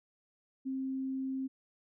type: tone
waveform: sine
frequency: 265 Hz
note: C4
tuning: 22 cents sharp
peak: -33 dBFS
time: 0.65-1.48 s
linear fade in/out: 20 ms
effects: none